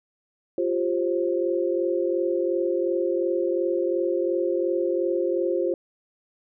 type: chord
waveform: sine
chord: F suspended second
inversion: none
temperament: equal with one note detuned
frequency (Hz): 349.2 / 392 / 531.2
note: F4 / G4 / C5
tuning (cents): 0 / 0 / +26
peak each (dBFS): -24 / -28 / -26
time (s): 0.58-5.74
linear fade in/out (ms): 2
effects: none